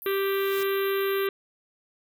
white band-pass noise, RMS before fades -41 dBFS, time 0.02-1.27 s, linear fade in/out 0 ms, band 12000 to 14000 Hz, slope 96 dB/octave
harmonic tone, 392 Hz, G4, in tune, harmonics 1 / 3 / 4 / 5 / 6 / 7 / 8 / 9 / 10, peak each -24 / -34 / -36 / -38 / -40 / -41 / -42 / -43 / -44 dBFS, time 0.06-1.29 s, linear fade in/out 2 ms
white noise with exponential growth, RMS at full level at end -38 dBFS, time 0.12-0.63 s, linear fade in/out 1 ms, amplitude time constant 110 ms
effects none

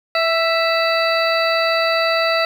harmonic tone with a mistuned harmonic, 658 Hz, E5, 3 cents flat, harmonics 1 / 2 / 3 / 4 / 6 / 7, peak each -18 / -21 / -23 / -24 / -26 / -26 dBFS, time 0.15-2.45 s, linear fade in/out 2 ms, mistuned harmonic 2, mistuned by +22 cents, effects 7-bit

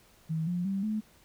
sine tone with pitch steps, 160.2 / 176.73 / 194.96 / 215.1 Hz, E3 / F3 / G3 / A3, -49 / +21 / -9 / -39 cents, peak -28 dBFS, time 0.29-1.01 s, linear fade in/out 20 ms, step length 180 ms, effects pink hiss -61 dBFS RMS until 1.24 s

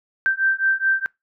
sine beating tone pair, 1562 / 1566.7 Hz, G6 / G6, -7 / -1 cents, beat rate 4.7 Hz, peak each -20 dBFS, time 0.26-1.06 s, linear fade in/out 0 ms, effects noise-tail reverb RT60 0.2 s tail -25 dB re dry

